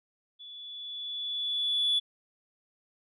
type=tone with level ramp; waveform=sine; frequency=3438 Hz; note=A7; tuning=41 cents flat; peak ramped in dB=-44 to -21 dBFS; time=0.39-2 s; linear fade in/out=20 ms; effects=tanh soft clip ceiling -20 dBFS